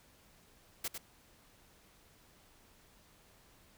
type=noise with echo; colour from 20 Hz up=white; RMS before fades=-37 dBFS; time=0.84-0.88 s; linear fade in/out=5 ms; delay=100 ms; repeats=1; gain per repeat=-6 dB; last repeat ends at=0.98 s; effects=pink hiss -64 dBFS RMS until 3.77 s